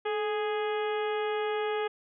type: harmonic tone with a mistuned harmonic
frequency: 415.3 Hz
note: G#4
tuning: in tune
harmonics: 1 / 2 / 3 / 4 / 5 / 6 / 7 / 8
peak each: -29 / -35 / -39 / -41 / -43 / -45 / -46 / -47 dBFS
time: 0.05-1.88 s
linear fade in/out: 10 ms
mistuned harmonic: 1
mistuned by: +57 cents
effects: none